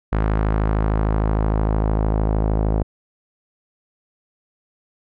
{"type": "tone with low-pass filter sweep", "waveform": "sawtooth", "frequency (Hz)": 53.2, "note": "G#1", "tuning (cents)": 42, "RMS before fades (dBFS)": -19, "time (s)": [0.12, 2.83], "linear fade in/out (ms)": 10, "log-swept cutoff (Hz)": [1500, 700], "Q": 1.2, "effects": []}